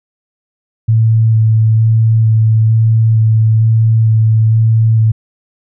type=tone with vibrato; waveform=sine; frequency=111.3 Hz; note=A2; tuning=20 cents sharp; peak=-6 dBFS; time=0.88-5.12 s; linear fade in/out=10 ms; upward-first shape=square; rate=1.1 Hz; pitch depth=11 cents each way; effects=none